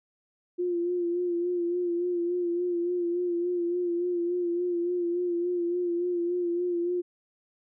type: tone with vibrato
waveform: sine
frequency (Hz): 350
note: F4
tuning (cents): +4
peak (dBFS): -25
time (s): 0.58-7.02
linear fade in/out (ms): 20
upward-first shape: sine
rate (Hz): 3.5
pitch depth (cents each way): 39
effects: none